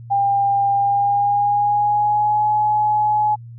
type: tone with pitch glide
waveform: sine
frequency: 799 to 845.5 Hz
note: G5 to G#5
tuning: +33 to +31 cents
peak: -14 dBFS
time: 0.1-3.36 s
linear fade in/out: 20 ms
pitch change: +98 cents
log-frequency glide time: 0.74-2.48 s
effects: added 117 Hz sine -34 dBFS peak until 3.58 s